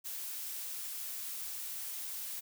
blue noise, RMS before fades -41 dBFS, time 0.04-2.41 s, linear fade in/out 20 ms, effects none

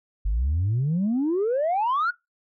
sine exponential sweep, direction up, 46.25 to 1480 Hz, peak -19 dBFS, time 0.25-2.11 s, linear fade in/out 10 ms, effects noise-tail reverb RT60 0.2 s tail -23 dB re dry + tanh soft clip ceiling -18 dBFS

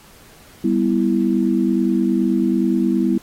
sine chord, E minor, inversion first, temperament just, 197.78 / 247.2 / 329.6 Hz, G3 / B3 / E4, +16 / +2 / 0 cents, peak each -19 dBFS, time 0.64-3.18 s, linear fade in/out 5 ms, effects pink hiss -47 dBFS RMS until 3.22 s + AAC 48 kbps

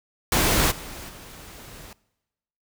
pink noise with level steps, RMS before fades -20 / -38 / -43 dBFS, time 0.32-1.93 s, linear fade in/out 2 ms, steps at 0.7 / 1.08 s, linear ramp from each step 20 ms, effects noise-tail reverb RT60 1.0 s tail -22 dB re dry

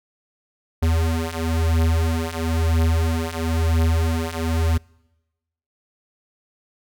square beating tone pair, 81 / 82 Hz, E2 / E2, -30 / -9 cents, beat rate 1 Hz, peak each -23 / -21 dBFS, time 0.82-4.78 s, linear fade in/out 10 ms, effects noise-tail reverb RT60 1.0 s tail -26 dB re dry

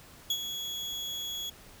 35% pulse tone with ADSR envelope, 3350 Hz, G#7, 14 cents sharp, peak -23 dBFS, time 0.3-1.5 s, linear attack 4 ms, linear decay 63 ms, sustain -9 dB, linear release 7 ms, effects pink hiss -53 dBFS RMS until 1.8 s

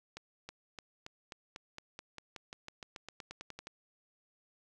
accelerating click train, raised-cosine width 0.2 ms, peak -27 dBFS, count 21, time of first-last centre 0.17-3.671 s, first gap 320 ms, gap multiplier 0.93, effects none

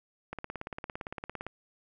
click train, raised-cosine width 0.5 ms, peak -22 dBFS, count 21, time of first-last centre 0.33-1.466 s, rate 17.6 Hz, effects none

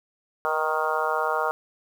harmonic tone with a mistuned harmonic, 155.9 Hz, D#3, 4 cents sharp, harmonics 3 / 4 / 5 / 6 / 7 / 8 / 9, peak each -30 / -30 / -30 / -30 / -30 / -30 / -30 dBFS, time 0.45-1.51 s, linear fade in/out 0 ms, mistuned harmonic 3, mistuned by +22 cents, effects 8-bit

